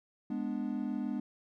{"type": "chord", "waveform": "triangle", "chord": "G# diminished", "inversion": "none", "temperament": "equal", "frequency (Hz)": [207.7, 246.9, 293.7], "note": ["G#3", "B3", "D4"], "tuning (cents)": [0, 0, 0], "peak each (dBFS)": [-35, -34, -36], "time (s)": [0.3, 1.2], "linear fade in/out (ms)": 5, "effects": []}